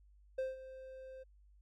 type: tone with ADSR envelope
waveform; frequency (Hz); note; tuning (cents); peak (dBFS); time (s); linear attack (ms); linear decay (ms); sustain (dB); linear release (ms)
triangle; 523.3; C5; 0; -31; 0.38-1.24; 8; 170; -15; 18
effects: added 50 Hz sine -61 dBFS peak until 1.61 s